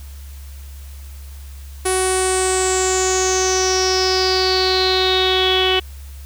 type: tone with low-pass filter sweep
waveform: sawtooth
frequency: 373.8 Hz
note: F#4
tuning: 18 cents sharp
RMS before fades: -17 dBFS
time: 1.85-5.8 s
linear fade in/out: 10 ms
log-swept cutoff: 10000 to 3100 Hz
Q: 9.5
effects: added 69 Hz sine -32 dBFS peak until 6.25 s + white hiss -46 dBFS RMS until 6.25 s